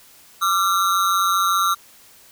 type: ring-modulated tone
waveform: square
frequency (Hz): 1271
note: D#6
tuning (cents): +36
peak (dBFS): -14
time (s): 0.41-1.75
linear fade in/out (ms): 20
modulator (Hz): 92.6
effects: white hiss -49 dBFS RMS until 2.31 s